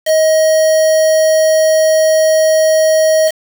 triangle tone with quantisation, 630 Hz, D#5, 21 cents sharp, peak -6 dBFS, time 0.05-3.32 s, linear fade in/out 50 ms, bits 3, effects none

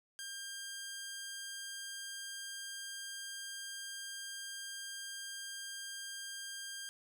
10% pulse tone, 1600 Hz, G6, 35 cents sharp, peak -34 dBFS, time 0.19-6.89 s, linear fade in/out 0 ms, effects none

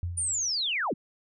sine tone with exponential decay, 87.31 Hz, F2, in tune, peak -26 dBFS, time 0.03-0.59 s, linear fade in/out 0 ms, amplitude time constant 120 ms
sine linear sweep, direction down, 9397 to 110 Hz, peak -26 dBFS, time 0.17-0.94 s, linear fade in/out 10 ms
effects none

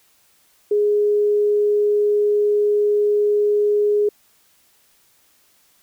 sine tone, 415.3 Hz, G#4, in tune, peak -14 dBFS, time 0.71-4.09 s, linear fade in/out 5 ms, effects white hiss -58 dBFS RMS until 5.82 s

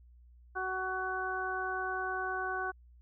harmonic tone, 374.2 Hz, F#4, 20 cents sharp, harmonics 1 / 2 / 3 / 4, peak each -40 / -38 / -39 / -36 dBFS, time 0.55-2.72 s, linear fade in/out 20 ms, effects added 60 Hz sine -55 dBFS peak until 3.01 s

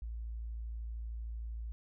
sine tone, 56.5 Hz, A1, 47 cents sharp, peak -38 dBFS, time 0.02-1.72 s, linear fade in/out 0 ms, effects none

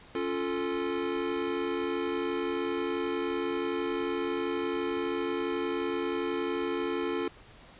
square chord, Db augmented, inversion none, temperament equal, 277.2 / 349.2 / 440 Hz, Db4 / F4 / A4, 0 / 0 / 0 cents, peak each -36 / -33 / -34 dBFS, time 0.15-7.28 s, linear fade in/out 2 ms, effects pink hiss -53 dBFS RMS until 7.79 s + resampled to 8000 Hz

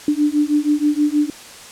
sine beating tone pair, 293.3 / 299.6 Hz, D4 / D4, -2 / +35 cents, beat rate 6.3 Hz, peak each -17 dBFS, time 0.08-1.3 s, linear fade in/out 2 ms, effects white hiss -38 dBFS RMS until 1.71 s + low-pass 9000 Hz 12 dB/octave

